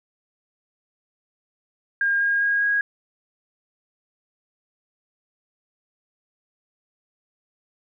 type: tone with pitch steps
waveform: sine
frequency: 1614 / 1624.3 / 1634.6 / 1645.1 Hz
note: G#6 / G#6 / G#6 / G#6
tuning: -50 / -39 / -28 / -17 cents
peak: -18 dBFS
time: 2.01-2.81 s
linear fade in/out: 2 ms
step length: 200 ms
effects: none